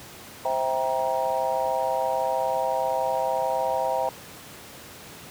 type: chord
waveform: sine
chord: C dominant seventh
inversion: none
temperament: just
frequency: 523.3 / 654.1 / 784.9 / 941.9 Hz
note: C5 / E5 / G5 / Bb5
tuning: 0 / -14 / +2 / +18 cents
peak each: -28 dBFS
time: 0.45-4.09 s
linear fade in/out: 2 ms
effects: pink hiss -43 dBFS RMS until 5.3 s + high-pass 100 Hz 12 dB/octave